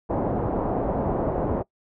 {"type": "low-pass noise", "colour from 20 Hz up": "white", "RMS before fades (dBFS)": -25, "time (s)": [0.09, 1.63], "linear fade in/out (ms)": 20, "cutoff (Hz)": 740, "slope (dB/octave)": 24, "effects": ["noise-tail reverb RT60 0.1 s tail -21 dB re dry"]}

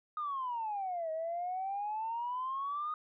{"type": "exponential two-way sweep", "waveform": "sine", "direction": "down then up", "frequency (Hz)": [1244.5, 630, 1244.5], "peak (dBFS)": -33, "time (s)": [0.17, 2.94], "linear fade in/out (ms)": 2, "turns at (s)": 1.11, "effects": ["tanh soft clip ceiling -29 dBFS"]}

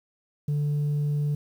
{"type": "tone", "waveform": "sine", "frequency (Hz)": 146.83, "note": "D3", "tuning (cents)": 0, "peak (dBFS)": -20, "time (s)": [0.48, 1.35], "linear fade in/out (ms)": 5, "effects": ["tanh soft clip ceiling -22 dBFS", "9-bit"]}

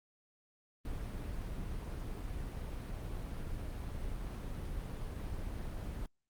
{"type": "noise", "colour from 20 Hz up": "brown", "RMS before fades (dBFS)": -40, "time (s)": [0.85, 6.06], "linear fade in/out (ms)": 2, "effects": ["Opus 32 kbps"]}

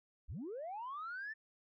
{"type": "linear sweep", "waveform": "sine", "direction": "up", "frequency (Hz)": [35, 1801], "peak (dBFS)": -40, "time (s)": [0.28, 1.34], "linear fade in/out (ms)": 20, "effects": ["tanh soft clip ceiling -38 dBFS"]}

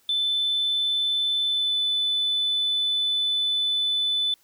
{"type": "tone with pitch glide", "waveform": "sine", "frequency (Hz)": [3520, 3500], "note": ["A7", "A7"], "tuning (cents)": [0, -10], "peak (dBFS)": -20, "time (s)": [0.09, 4.34], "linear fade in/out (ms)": 2, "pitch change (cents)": -10, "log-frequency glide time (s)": [1.47, 1.76], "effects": ["tanh soft clip ceiling -17 dBFS", "white hiss -62 dBFS RMS until 4.43 s"]}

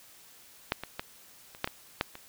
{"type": "clicks", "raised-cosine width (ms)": 0.3, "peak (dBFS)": [-10, -20, -17, -30, -11, -18, -10, -26], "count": 8, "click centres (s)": [0.721, 0.836, 0.995, 1.549, 1.644, 1.675, 2.011, 2.154], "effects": ["white hiss -55 dBFS RMS until 2.28 s"]}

